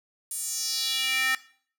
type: tone with high-pass filter sweep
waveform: square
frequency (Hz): 261.6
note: C4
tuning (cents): 0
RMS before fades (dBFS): -28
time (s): 0.31-1.35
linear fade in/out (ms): 2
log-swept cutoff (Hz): 9700 to 1700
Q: 3
effects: noise-tail reverb RT60 0.5 s tail -18 dB re dry